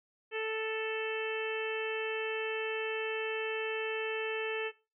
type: harmonic tone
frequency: 440 Hz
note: A4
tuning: in tune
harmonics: 1 / 2 / 3 / 4 / 5 / 6 / 7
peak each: -34 / -45 / -46 / -41 / -44 / -40 / -46 dBFS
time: 0.31-4.72 s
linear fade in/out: 50 ms
effects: noise-tail reverb RT60 0.3 s tail -19 dB re dry